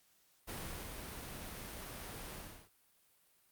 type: noise with ADSR envelope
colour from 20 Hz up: pink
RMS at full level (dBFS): -43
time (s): 0.47-2.7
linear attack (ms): 20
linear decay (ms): 430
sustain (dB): -3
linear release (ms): 350
effects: white hiss -71 dBFS RMS until 3.51 s + Opus 48 kbps